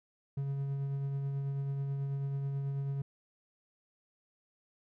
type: tone with tremolo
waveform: triangle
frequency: 138.59 Hz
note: C#3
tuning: in tune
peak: -29 dBFS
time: 0.37-3.02 s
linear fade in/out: 5 ms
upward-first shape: triangle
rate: 9.2 Hz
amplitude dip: 30%
effects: none